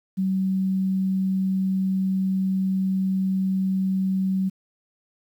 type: tone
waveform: sine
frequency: 190 Hz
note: F#3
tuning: 46 cents sharp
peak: -20 dBFS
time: 0.17-4.5 s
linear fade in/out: 20 ms
effects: 9-bit